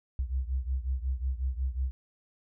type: beating tone pair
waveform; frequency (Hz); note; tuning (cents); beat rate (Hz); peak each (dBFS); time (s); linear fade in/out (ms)
sine; 63.1 / 68.6; B1 / C#2; +38 / -17; 5.5; -30 / -33; 0.19-1.91; 0
effects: none